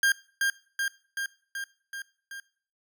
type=tone with echo; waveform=40% pulse; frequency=1603 Hz; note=G6; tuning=38 cents sharp; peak=-19 dBFS; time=0.03-0.12 s; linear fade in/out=2 ms; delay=380 ms; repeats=6; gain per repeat=-3 dB; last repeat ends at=2.4 s; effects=noise-tail reverb RT60 0.5 s tail -21 dB re dry